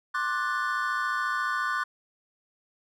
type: chord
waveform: triangle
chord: D dominant seventh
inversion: third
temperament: equal with one note detuned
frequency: 1060.5 / 1174.7 / 1480 / 1760 Hz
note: C6 / D6 / F#6 / A6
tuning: +23 / 0 / 0 / 0 cents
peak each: -31 / -29 / -28 / -33 dBFS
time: 0.14-1.84 s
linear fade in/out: 10 ms
effects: none